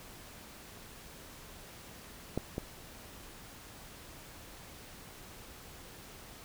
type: clicks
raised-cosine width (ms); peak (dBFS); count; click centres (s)
2; -18 / -21; 2; 2.376 / 2.581
effects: pink hiss -51 dBFS RMS until 6.44 s